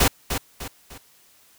pink noise with echo, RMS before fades -17 dBFS, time 0-0.08 s, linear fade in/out 5 ms, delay 300 ms, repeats 3, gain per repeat -8 dB, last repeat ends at 0.98 s, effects white hiss -56 dBFS RMS until 1.58 s

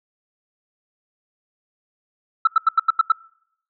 sine tone bursts, 1318.5 Hz, E6, in tune, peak -9 dBFS, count 7, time 2.45-3.121 s, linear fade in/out 5 ms, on 23 ms, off 85 ms, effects noise-tail reverb RT60 0.7 s tail -24 dB re dry + tanh soft clip ceiling -7 dBFS

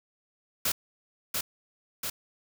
white noise with echo, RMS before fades -27 dBFS, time 0.65-0.72 s, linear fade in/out 5 ms, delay 690 ms, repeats 2, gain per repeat -3 dB, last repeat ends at 2.1 s, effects none

